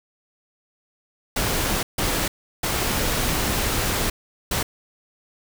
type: noise bursts at uneven times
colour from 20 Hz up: pink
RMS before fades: -23 dBFS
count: 4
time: 1.36-1.83 / 1.98-2.28 / 2.63-4.1 / 4.51-4.63 s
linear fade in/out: 5 ms
effects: none